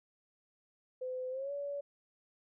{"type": "tone with pitch glide", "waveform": "sine", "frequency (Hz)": [510, 569.2], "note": ["C5", "C#5"], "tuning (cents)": [-44, 46], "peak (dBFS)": -36, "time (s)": [1.01, 1.81], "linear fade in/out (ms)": 10, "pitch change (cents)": 190, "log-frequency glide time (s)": [1.3, 1.52], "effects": []}